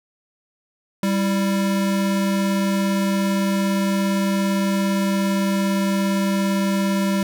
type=tone pair together; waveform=square; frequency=196 / 332.5 Hz; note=G3 / E4; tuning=0 / +15 cents; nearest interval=major sixth; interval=915 cents; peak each=-19 / -29 dBFS; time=1.03-7.23 s; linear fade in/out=2 ms; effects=none